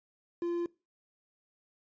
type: tone with quantisation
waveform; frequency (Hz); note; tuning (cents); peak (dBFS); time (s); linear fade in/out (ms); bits
triangle; 344.6; F4; -23; -28; 0.42-0.66; 2; 9
effects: noise-tail reverb RT60 0.3 s tail -22 dB re dry + resampled to 16000 Hz